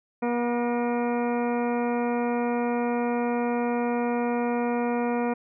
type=harmonic tone with a mistuned harmonic; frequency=240 Hz; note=B3; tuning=49 cents flat; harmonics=1 / 2 / 3 / 4 / 5 / 6 / 8 / 9 / 10; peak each=-26 / -28 / -32 / -34 / -41 / -40 / -43 / -46 / -42 dBFS; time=0.22-5.34 s; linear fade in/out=10 ms; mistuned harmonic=8; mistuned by=-47 cents; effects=none